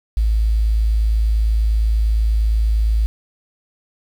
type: tone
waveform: sine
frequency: 54.3 Hz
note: A1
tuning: 22 cents flat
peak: -13 dBFS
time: 0.17-3.06 s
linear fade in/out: 0 ms
effects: 7-bit